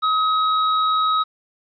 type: tone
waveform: square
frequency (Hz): 1271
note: D#6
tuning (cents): +36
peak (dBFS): -17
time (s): 0.02-1.24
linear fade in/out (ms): 20
effects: resampled to 11025 Hz + 9-bit